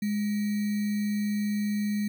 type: tone with sample-and-hold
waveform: sine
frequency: 207.5 Hz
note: G#3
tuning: 1 cent flat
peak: -25 dBFS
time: 0.02-2.08 s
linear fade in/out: 5 ms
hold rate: 2100 Hz
effects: none